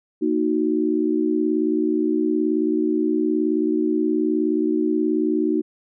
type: chord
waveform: sine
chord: D# minor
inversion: second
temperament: equal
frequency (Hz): 233.1 / 311.1 / 370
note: A#3 / D#4 / F#4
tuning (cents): 0 / 0 / 0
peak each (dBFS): -25 / -20 / -23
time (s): 0.21-5.62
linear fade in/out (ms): 20
effects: none